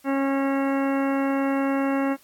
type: harmonic tone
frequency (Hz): 273.5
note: C#4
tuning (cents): -23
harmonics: 1 / 2 / 3 / 4 / 5 / 6 / 7 / 8 / 10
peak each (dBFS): -22 / -28 / -32 / -34 / -36 / -38 / -39 / -40 / -42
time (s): 0.04-2.17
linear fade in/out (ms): 50
effects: white hiss -57 dBFS RMS until 2.23 s + AAC 64 kbps